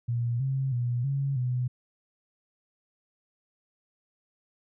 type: tone with pitch steps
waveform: sine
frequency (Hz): 118.9 / 134.1 / 121.4 / 138.2 / 125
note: A#2 / C3 / B2 / C#3 / B2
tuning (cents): +35 / +43 / -29 / -5 / +21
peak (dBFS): -25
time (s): 0.08-1.68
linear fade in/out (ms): 10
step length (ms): 320
effects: none